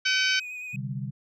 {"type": "harmonic tone", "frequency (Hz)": 762, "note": "G5", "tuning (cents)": -49, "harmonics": [2, 3, 4, 5, 6, 7, 8], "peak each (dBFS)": [-26, -28, -28, -34, -31, -33, -36], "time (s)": [0.05, 0.4], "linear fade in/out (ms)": 10}
{"type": "tone with vibrato", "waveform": "triangle", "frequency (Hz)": 2489, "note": "D#7", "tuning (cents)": 0, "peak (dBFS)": -33, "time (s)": [0.06, 0.76], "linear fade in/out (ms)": 2, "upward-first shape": "sine", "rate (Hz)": 9, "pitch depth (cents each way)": 26}
{"type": "chord", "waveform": "sine", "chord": "C suspended second", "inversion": "none", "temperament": "just", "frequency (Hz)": [130.81, 147.16, 196.22], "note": ["C3", "D3", "G3"], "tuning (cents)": [0, 4, 2], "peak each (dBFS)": [-32, -35, -36], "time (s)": [0.73, 1.11], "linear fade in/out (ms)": 20}
{"effects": []}